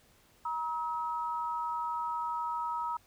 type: tone pair together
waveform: sine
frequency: 949.9 / 1282 Hz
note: A#5 / E6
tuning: +32 / -49 cents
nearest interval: perfect fourth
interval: 519 cents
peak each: -33 / -36 dBFS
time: 0.45-2.97 s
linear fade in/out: 5 ms
effects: pink hiss -64 dBFS RMS until 3.06 s